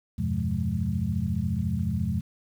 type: tone cluster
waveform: sine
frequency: 82.8 / 96.9 / 126.4 / 175.4 / 209.8 Hz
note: E2 / G2 / B2 / F3 / G#3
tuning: +8 / -20 / +41 / +8 / +18 cents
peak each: -31 dBFS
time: 0.18-2.21 s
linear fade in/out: 10 ms
effects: 9-bit